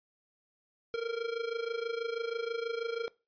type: tone with amplitude modulation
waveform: square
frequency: 462.3 Hz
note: A#4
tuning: 14 cents flat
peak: -30 dBFS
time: 0.94-3.08 s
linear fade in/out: 0 ms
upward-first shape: sine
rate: 26.2 Hz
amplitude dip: 75%
effects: noise-tail reverb RT60 0.3 s tail -22 dB re dry + resampled to 11025 Hz